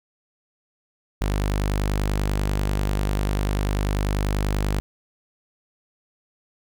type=tone; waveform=sawtooth; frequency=50.2 Hz; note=G1; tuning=42 cents sharp; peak=-17 dBFS; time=1.21-4.8 s; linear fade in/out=0 ms; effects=none